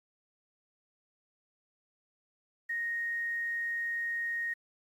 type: tone with quantisation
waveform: sine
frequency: 1864.7 Hz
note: A#6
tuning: in tune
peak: -31 dBFS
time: 2.69-4.54 s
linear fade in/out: 10 ms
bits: 10
effects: AAC 48 kbps